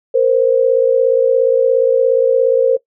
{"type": "tone pair together", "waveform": "sine", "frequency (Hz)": [466.2, 523.3], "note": ["A#4", "C5"], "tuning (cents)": [0, 0], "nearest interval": "major second", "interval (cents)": 200, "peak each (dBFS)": -12, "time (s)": [0.14, 2.77], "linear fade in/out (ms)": 10, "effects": ["noise-tail reverb RT60 0.1 s tail -19 dB re dry"]}